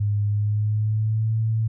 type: tone with pitch glide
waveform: sine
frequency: 103.2 to 111.25 Hz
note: G#2 to A2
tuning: -10 to +20 cents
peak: -19 dBFS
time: 0-1.68 s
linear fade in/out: 10 ms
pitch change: +130 cents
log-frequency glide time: 0.28-1.36 s
effects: none